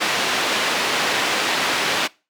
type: band-pass noise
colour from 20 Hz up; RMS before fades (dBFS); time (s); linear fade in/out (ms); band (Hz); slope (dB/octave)
white; -21; 0-2.08; 20; 230 to 3200; 12
effects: noise-tail reverb RT60 0.3 s tail -23 dB re dry